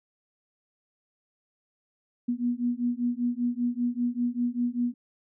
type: beating tone pair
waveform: sine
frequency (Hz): 239.7 / 244.8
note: A#3 / B3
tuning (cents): +48 / -15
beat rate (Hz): 5.1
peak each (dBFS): -28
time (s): 2.28-4.94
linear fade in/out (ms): 10
effects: none